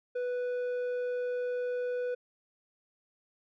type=tone with low-pass filter; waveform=square; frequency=493.9 Hz; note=B4; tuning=in tune; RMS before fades=-33 dBFS; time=0.15-2.15 s; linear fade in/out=10 ms; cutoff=1200 Hz; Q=0.64; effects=none